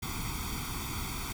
pink noise with comb filter, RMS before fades -36 dBFS, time 0.02-1.33 s, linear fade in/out 10 ms, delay 0.87 ms, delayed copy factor +0.95, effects none

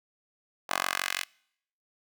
10% pulse tone with high-pass filter sweep, 46.01 Hz, F#1, 9 cents flat, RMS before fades -31 dBFS, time 0.69-1.24 s, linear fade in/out 10 ms, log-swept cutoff 890 to 2300 Hz, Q 1.3, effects noise-tail reverb RT60 0.7 s tail -25 dB re dry

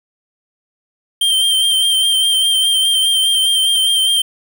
square tone with vibrato, 3153 Hz, G7, 9 cents sharp, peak -12 dBFS, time 1.21-4.22 s, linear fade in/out 5 ms, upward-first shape sine, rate 4.9 Hz, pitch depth 26 cents each way, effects 7-bit

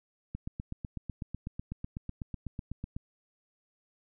click train, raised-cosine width 5 ms, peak -24 dBFS, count 22, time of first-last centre 0.35-2.965 s, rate 8.03 Hz, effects none

